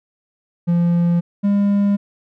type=tone pair in turn; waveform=triangle; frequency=172.2 / 201.8 Hz; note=F3 / G#3; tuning=-24 / -49 cents; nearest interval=minor third; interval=275 cents; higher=second; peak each=-11 dBFS; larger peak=neither; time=0.67-1.21 / 1.43-1.97 s; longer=neither; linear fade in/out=20 ms; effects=none